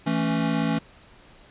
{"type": "chord", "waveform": "square", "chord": "A major", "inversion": "second", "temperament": "equal", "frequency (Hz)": [164.81, 220, 277.2], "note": ["E3", "A3", "C#4"], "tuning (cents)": [0, 0, 0], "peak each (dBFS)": -27, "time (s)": [0.06, 0.79], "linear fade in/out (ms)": 10, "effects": ["pink hiss -52 dBFS RMS until 1.5 s", "resampled to 8000 Hz"]}